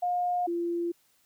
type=tone pair in turn; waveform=sine; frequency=713 / 343 Hz; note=F5 / F4; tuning=+36 / -31 cents; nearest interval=octave + minor second; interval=1267 cents; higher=first; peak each=-25 / -27 dBFS; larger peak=first; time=0.02-0.47 / 0.47-0.92 s; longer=neither; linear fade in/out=10 ms; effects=white hiss -67 dBFS RMS until 1.25 s